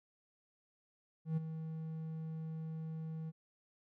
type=tone with ADSR envelope; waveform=triangle; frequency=159.8 Hz; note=D#3; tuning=47 cents sharp; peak=-28 dBFS; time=1.25-3.32 s; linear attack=120 ms; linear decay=17 ms; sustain=-10 dB; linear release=34 ms; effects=none